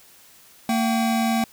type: tone pair together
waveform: square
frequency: 227.6 / 765.6 Hz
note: A#3 / G5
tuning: -41 / -41 cents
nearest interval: octave + major sixth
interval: 2100 cents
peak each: -21 / -26 dBFS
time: 0.69-1.44 s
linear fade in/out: 2 ms
effects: white hiss -51 dBFS RMS until 1.52 s